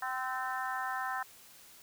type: harmonic tone with a mistuned harmonic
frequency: 257.5 Hz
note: C4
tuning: 28 cents flat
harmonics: 3 / 4 / 5 / 6 / 7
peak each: -38 / -39 / -40 / -41 / -41 dBFS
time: 0.02-1.23 s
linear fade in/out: 5 ms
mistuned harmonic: 5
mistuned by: +28 cents
effects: white hiss -56 dBFS RMS until 1.82 s